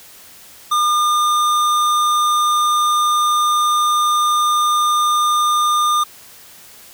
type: tone with tanh clipping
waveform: sine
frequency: 1208 Hz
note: D6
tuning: 48 cents sharp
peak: -15 dBFS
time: 0.71-6.04 s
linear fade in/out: 10 ms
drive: 18 dB
effects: white hiss -42 dBFS RMS until 6.93 s